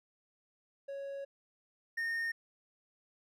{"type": "tone pair in turn", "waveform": "triangle", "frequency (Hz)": [554.4, 1835.9], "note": ["C#5", "A#6"], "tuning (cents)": [0, -27], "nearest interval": "octave + major sixth", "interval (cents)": 2073, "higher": "second", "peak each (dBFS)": [-37, -31], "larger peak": "second", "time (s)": [[0.88, 1.25], [1.97, 2.32]], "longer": "first", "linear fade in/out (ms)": 10, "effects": []}